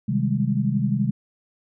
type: chord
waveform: sine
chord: Ab major seventh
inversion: first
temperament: equal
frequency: 130.81 / 155.56 / 196 / 207.7 Hz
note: C3 / Eb3 / G3 / Ab3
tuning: 0 / 0 / 0 / 0 cents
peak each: -24 / -27 / -25 / -24 dBFS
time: 0.08-1.11 s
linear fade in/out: 10 ms
effects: none